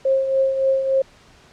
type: tone with tremolo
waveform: sine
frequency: 535 Hz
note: C5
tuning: 38 cents sharp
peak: -13 dBFS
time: 0.05-1.02 s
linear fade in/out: 5 ms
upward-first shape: triangle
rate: 3.5 Hz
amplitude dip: 60%
effects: pink hiss -50 dBFS RMS until 1.52 s + low-pass 6000 Hz 12 dB/octave